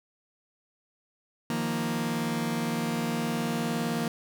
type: chord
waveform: sawtooth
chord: Eb suspended second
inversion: none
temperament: just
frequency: 155.56 / 175.01 / 233.3 Hz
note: Eb3 / F3 / Bb3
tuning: 0 / +4 / +2 cents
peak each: -30 / -30 / -25 dBFS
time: 1.5-4.08 s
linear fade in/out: 2 ms
effects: none